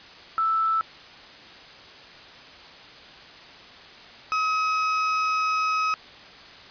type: tone pair in turn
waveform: sine / 35% pulse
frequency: 1318.5 / 1273.4 Hz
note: E6 / D#6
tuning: 0 / +40 cents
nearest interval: minor second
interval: 60 cents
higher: first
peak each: -20 dBFS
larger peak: neither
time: 0.38-0.81 / 4.32-5.94 s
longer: second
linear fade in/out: 0 ms
effects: white hiss -45 dBFS RMS until 6.7 s + resampled to 11025 Hz